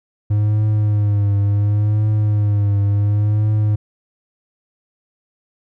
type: tone with vibrato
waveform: triangle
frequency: 103.83 Hz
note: G#2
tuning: in tune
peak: -11 dBFS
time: 0.3-3.76 s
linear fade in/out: 10 ms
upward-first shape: triangle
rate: 0.7 Hz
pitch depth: 56 cents each way
effects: none